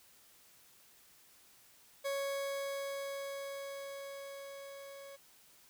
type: tone with level ramp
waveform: 40% pulse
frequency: 554.4 Hz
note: C#5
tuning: in tune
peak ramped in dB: -33 to -48 dBFS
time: 2.04-5.17 s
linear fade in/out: 20 ms
effects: white hiss -63 dBFS RMS until 5.69 s